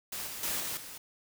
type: noise with level steps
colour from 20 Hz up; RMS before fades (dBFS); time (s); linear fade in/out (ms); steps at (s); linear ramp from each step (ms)
white; -38 / -41 / -33 / -36 / -45; 0.12-0.98; 5; 0.27 / 0.43 / 0.6 / 0.77; 2
effects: none